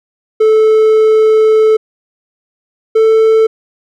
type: tone pair in turn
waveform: triangle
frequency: 436.4 / 442.7 Hz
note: A4 / A4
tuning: -14 / +11 cents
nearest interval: unison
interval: 25 cents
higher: second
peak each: -3 dBFS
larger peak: neither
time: 0.4-1.77 / 2.95-3.47 s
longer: first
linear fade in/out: 10 ms
effects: none